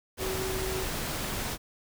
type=tone in noise; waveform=sine; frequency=377.4 Hz; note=F#4; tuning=34 cents sharp; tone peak=-33 dBFS; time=0.18-0.86 s; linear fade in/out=50 ms; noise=pink; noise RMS=-33 dBFS; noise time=0.17-1.58 s; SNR=-3 dB; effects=none